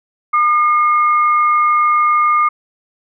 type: tone pair together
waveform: sine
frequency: 1211.1 / 2158 Hz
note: D#6 / C#7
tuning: -47 / -47 cents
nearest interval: minor seventh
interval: 1000 cents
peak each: -10 / -21 dBFS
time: 0.33-2.49 s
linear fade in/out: 10 ms
effects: none